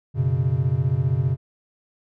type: chord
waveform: triangle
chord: F# suspended fourth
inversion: none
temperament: equal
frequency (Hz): 92.5 / 123.47 / 138.59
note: F#2 / B2 / C#3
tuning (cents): 0 / 0 / 0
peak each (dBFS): -25 / -20 / -20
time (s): 0.14-1.37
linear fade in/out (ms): 50
effects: none